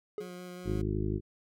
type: tone with exponential decay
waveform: triangle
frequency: 418.6 Hz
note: G#4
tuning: 14 cents sharp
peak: -29 dBFS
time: 0.18-0.36 s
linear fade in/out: 1 ms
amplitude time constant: 39 ms
type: tone with vibrato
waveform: 20% pulse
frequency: 179.7 Hz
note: F3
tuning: 50 cents sharp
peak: -37 dBFS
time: 0.2-0.82 s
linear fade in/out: 10 ms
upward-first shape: square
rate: 5.4 Hz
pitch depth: 8 cents each way
type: harmonic tone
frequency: 51.91 Hz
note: G#1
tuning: in tune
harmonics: 1 / 2 / 3 / 4 / 5 / 6 / 7 / 8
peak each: -35 / -34 / -38 / -38 / -47 / -38 / -36 / -44 dBFS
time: 0.64-1.21 s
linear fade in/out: 50 ms
effects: none